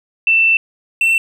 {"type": "tone pair in turn", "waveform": ["sine", "triangle"], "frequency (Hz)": [2672, 2691], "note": ["E7", "E7"], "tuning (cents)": [23, 35], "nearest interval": "unison", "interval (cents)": 12, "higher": "second", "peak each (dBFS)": -9, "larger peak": "neither", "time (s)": [[0.27, 0.57], [1.01, 1.18]], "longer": "first", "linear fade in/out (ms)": 2, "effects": []}